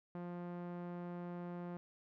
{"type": "tone with low-pass filter", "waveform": "sawtooth", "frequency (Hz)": 175.4, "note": "F3", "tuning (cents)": 8, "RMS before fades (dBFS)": -45, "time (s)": [0.15, 1.77], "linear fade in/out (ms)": 0, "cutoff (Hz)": 1200, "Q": 0.78, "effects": []}